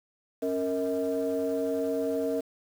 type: tone cluster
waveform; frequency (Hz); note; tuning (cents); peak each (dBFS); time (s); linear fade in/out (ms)
sine; 274.7 / 462.4 / 639; C#4 / A#4 / D#5; -16 / -14 / +46; -30 / -28 / -31; 0.42-2.41; 10
effects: tanh soft clip ceiling -20 dBFS + 8-bit